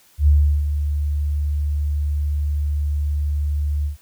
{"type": "tone with ADSR envelope", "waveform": "sine", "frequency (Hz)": 73.42, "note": "D2", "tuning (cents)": 0, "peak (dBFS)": -9, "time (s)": [0.18, 3.97], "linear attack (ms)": 92, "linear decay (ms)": 360, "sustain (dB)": -9, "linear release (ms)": 120, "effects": ["white hiss -54 dBFS RMS until 4.01 s"]}